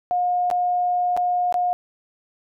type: tone with dropouts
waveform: sine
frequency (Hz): 716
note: F5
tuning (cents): +43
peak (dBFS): -18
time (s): 0.11-1.73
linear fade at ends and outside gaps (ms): 0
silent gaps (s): 0.502-0.512 / 1.166-1.174 / 1.525-1.542
effects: none